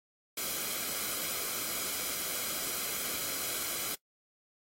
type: noise with comb filter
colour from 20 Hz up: white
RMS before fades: -35 dBFS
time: 0.37-3.95 s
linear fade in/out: 5 ms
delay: 1.1 ms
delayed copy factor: -0.55
effects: noise-tail reverb RT60 0.1 s tail -22 dB re dry + AAC 48 kbps